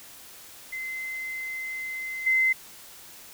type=tone with level steps; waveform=sine; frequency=2062 Hz; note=C7; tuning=26 cents flat; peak=-31 / -19 dBFS; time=0.72-2.53 s; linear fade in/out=10 ms; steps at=2.26 s; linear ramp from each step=10 ms; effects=white hiss -47 dBFS RMS until 3.33 s